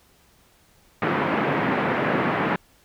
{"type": "band-pass noise", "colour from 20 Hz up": "pink", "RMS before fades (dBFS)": -23, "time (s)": [1.02, 2.56], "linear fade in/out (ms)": 2, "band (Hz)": [150, 2200], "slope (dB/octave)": 24, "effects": ["pink hiss -58 dBFS RMS until 2.84 s"]}